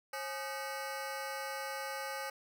20% pulse ring-modulated tone, 690 Hz, F5, 21 cents flat, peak -30 dBFS, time 0.13-2.3 s, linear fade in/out 5 ms, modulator 150 Hz, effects none

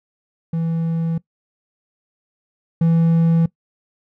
triangle tone pair in turn, 164.81 / 165.57 Hz, E3 / E3, 0 / +8 cents, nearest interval unison, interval 8 cents, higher second, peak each -16 / -10 dBFS, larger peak second, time 0.53-1.18 / 2.81-3.46 s, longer neither, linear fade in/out 5 ms, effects noise-tail reverb RT60 0.1 s tail -20 dB re dry

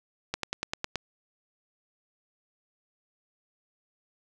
slowing click train, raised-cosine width 0.2 ms, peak -12 dBFS, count 7, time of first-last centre 0.34-0.957 s, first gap 93 ms, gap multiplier 1.04, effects none

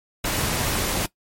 pink noise, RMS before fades -24 dBFS, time 0.24-1.06 s, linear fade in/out 5 ms, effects noise-tail reverb RT60 0.1 s tail -18 dB re dry + MP3 64 kbps

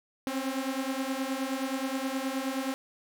sawtooth beating tone pair, 261.6 / 271.1 Hz, C4 / C#4, 0 / -38 cents, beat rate 9.5 Hz, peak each -29 dBFS, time 0.27-2.74 s, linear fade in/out 0 ms, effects none

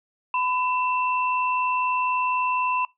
sine tone pair together, 1004 / 2680 Hz, B5 / E7, +28 / +28 cents, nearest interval octave + perfect fourth, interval 1700 cents, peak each -22 / -28 dBFS, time 0.34-2.85 s, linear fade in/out 2 ms, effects noise-tail reverb RT60 0.2 s tail -23 dB re dry

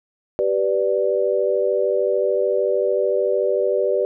sine chord, G major, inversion none, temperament equal with one note detuned, 388.6 / 493.9 / 587.3 Hz, G4 / B4 / D5, -15 / 0 / 0 cents, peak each -21 dBFS, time 0.39-4.05 s, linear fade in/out 0 ms, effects none

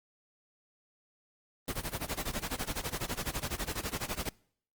pink noise with tremolo, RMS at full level -33 dBFS, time 1.68-4.29 s, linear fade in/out 2 ms, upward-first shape sine, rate 12 Hz, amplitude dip 90%, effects noise-tail reverb RT60 0.6 s tail -25 dB re dry + Opus 24 kbps

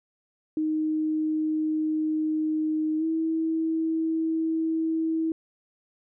sine tone with pitch glide, 311.1 to 322.6 Hz, D#4 to E4, 0 to -37 cents, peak -23 dBFS, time 0.57-5.32 s, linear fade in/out 2 ms, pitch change +63 cents, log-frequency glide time 2.98-3.04 s, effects none

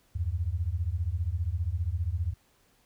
sine beating tone pair, 78.4 / 93.4 Hz, D#2 / F#2, +14 / +17 cents, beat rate 15 Hz, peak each -30 dBFS, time 0.15-2.34 s, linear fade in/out 10 ms, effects pink hiss -66 dBFS RMS until 2.85 s

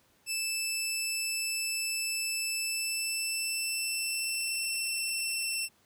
15% pulse tone with pitch glide, 2637 to 2691 Hz, E7 to E7, 0 to +35 cents, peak -23 dBFS, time 0.26-5.69 s, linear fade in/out 50 ms, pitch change +35 cents, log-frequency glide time 2.6-4.67 s, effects pink hiss -66 dBFS RMS until 5.85 s + high-pass 80 Hz 12 dB/octave

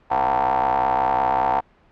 30% pulse ring-modulated tone, 65.41 Hz, C2, in tune, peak -12 dBFS, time 0.1-1.61 s, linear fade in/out 20 ms, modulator 822 Hz, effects pink hiss -56 dBFS RMS until 1.91 s + low-pass 2000 Hz 12 dB/octave

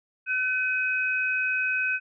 sine tone pair together, 1516.6 / 2530 Hz, F#6 / D#7, +42 / +28 cents, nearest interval major sixth, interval 886 cents, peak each -26 dBFS, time 0.26-2 s, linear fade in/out 50 ms, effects none

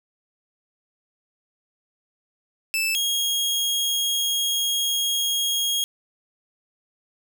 sawtooth tone pair in turn, 2637 / 3273 Hz, E7 / G#7, 0 / -26 cents, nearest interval major third, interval 374 cents, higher second, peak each -18 dBFS, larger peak neither, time 2.74-2.95 / 2.95-5.84 s, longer second, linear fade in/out 0 ms, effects none

